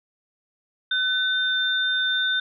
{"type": "tone pair together", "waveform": "sine", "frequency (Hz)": [1513, 3599], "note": ["F#6", "A7"], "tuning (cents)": [38, 38], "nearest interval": "octave + minor third", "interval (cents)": 1500, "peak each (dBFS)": -23, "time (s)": [0.91, 2.4], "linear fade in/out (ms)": 5, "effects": []}